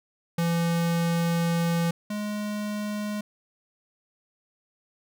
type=tone pair in turn; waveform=square; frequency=168.9 / 209 Hz; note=E3 / G#3; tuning=+42 / +11 cents; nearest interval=major third; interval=369 cents; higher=second; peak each=-23 / -29 dBFS; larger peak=first; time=0.38-1.91 / 2.1-3.21 s; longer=first; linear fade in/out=5 ms; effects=none